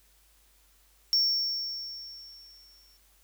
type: tone with exponential decay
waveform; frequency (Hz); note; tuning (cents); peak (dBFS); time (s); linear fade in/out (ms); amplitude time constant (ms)
triangle; 5470; F8; -37; -19; 1.13-2.97; 0; 400
effects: added 50 Hz sine -64 dBFS peak until 3.23 s + white hiss -64 dBFS RMS until 3.23 s